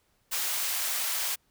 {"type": "high-pass noise", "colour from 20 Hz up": "white", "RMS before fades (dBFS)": -30, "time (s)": [0.31, 1.36], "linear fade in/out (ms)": 20, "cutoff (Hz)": 760, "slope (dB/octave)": 12, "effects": ["pink hiss -70 dBFS RMS until 1.5 s"]}